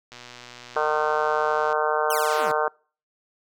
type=click train; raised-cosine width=0.2 ms; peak=-24 dBFS; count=197; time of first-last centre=0.12-1.727 s; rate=122 Hz
type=harmonic tone; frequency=152.7 Hz; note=D#3; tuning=32 cents flat; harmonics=3 / 4 / 5 / 6 / 7 / 8 / 9 / 10; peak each=-26 / -27 / -28 / -29 / -29 / -30 / -31 / -31 dBFS; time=0.76-2.68 s; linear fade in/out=2 ms
type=exponential sweep; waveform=5% pulse; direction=down; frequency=3290 to 131.6 Hz; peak=-19 dBFS; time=2.1-2.52 s; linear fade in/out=5 ms
effects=noise-tail reverb RT60 0.4 s tail -25 dB re dry